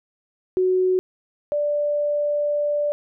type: tone pair in turn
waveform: sine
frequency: 370 / 587.3 Hz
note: F#4 / D5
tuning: 0 / 0 cents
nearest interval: minor sixth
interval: 800 cents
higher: second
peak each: -16 / -19 dBFS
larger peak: first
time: 0.57-0.99 / 1.52-2.92 s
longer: second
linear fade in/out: 0 ms
effects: none